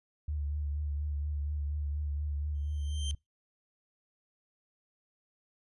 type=tone with vibrato; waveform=sine; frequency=73.4 Hz; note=D2; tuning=in tune; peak=-31 dBFS; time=0.28-3.15 s; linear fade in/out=5 ms; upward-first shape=triangle; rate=4.2 Hz; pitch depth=46 cents each way
type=tone with exponential growth; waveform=sawtooth; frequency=3136 Hz; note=G7; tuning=in tune; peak=-32 dBFS; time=2.55-3.11 s; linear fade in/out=0 ms; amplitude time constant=120 ms
effects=noise-tail reverb RT60 0.2 s tail -26 dB re dry + resampled to 24000 Hz